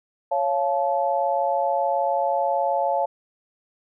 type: chord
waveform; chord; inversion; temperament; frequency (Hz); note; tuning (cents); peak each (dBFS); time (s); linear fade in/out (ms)
sine; Db augmented; none; just; 554.4 / 693 / 866.2; Db5 / F5 / A5; 0 / -14 / -27; -24; 0.31-3.06; 10
effects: none